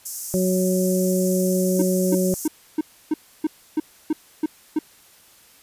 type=high-pass noise; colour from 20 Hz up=pink; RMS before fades=-31 dBFS; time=0.05-2.48 s; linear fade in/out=10 ms; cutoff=5800 Hz; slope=48 dB/octave
type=harmonic tone; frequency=185 Hz; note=F#3; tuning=in tune; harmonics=1 / 2 / 3; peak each=-20 / -23 / -25 dBFS; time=0.34-2.34 s; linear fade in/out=0 ms
type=tone bursts; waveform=triangle; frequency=310 Hz; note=D#4; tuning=6 cents flat; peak=-15 dBFS; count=10; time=1.79-4.79 s; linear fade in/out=5 ms; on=30 ms; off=300 ms
effects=white hiss -52 dBFS RMS until 5.62 s + resampled to 32000 Hz